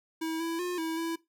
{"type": "tone with pitch steps", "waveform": "square", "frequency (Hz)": [322.7, 331.3, 356.9, 324.3, 330.7], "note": ["E4", "E4", "F4", "E4", "E4"], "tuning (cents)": [-37, 9, 38, -28, 6], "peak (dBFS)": -31, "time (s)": [0.21, 1.16], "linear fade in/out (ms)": 10, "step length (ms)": 190, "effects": ["noise-tail reverb RT60 0.2 s tail -19 dB re dry"]}